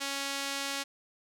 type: tone with band-pass filter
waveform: sawtooth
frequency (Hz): 277.2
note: C#4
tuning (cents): 0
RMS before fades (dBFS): -35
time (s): 0-0.84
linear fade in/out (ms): 20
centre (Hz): 4800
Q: 0.63
effects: none